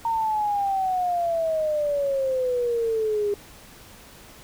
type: exponential sweep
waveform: sine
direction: down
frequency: 924 to 404.7 Hz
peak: -21 dBFS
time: 0.05-3.34 s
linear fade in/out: 2 ms
effects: pink hiss -47 dBFS RMS until 4.43 s